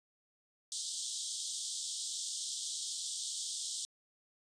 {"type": "band-pass noise", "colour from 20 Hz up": "white", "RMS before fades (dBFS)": -40, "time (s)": [0.72, 3.85], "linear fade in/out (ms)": 0, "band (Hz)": [3200, 9100], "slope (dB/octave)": 96, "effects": ["resampled to 22050 Hz"]}